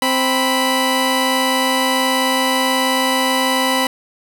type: tone pair together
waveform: 15% pulse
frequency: 261.6 / 987.7 Hz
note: C4 / B5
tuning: 0 / 0 cents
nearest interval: octave + major seventh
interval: 2300 cents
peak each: -11 dBFS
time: 0.02-3.87 s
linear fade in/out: 2 ms
effects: none